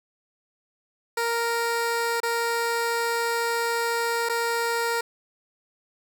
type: tone with dropouts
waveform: 15% pulse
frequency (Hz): 466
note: A#4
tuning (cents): -1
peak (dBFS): -17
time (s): 1.17-5.01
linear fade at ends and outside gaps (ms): 5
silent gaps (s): 2.203-2.231 / 4.289-4.295
effects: none